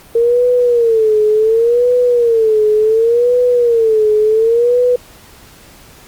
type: tone with vibrato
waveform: sine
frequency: 458.8 Hz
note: A#4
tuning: 28 cents flat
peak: -8 dBFS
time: 0.15-4.96 s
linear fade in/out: 5 ms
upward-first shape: sine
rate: 0.69 Hz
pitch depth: 130 cents each way
effects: pink hiss -41 dBFS RMS until 6.07 s + Opus 48 kbps